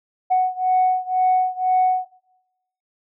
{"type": "beating tone pair", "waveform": "sine", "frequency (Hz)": [740, 742], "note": ["F#5", "F#5"], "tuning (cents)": [0, 5], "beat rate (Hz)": 2, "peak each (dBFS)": [-17, -19], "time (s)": [0.3, 2.06], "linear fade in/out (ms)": 20, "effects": ["noise-tail reverb RT60 0.9 s tail -17 dB re dry", "tanh soft clip ceiling -10 dBFS"]}